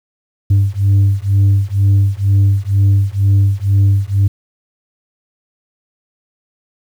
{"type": "beating tone pair", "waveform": "sine", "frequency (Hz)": [98, 100.1], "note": ["G2", "G2"], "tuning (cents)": [0, 37], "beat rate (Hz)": 2.1, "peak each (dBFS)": -10, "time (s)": [0.5, 4.28], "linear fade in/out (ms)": 10, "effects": ["tanh soft clip ceiling -6 dBFS", "7-bit"]}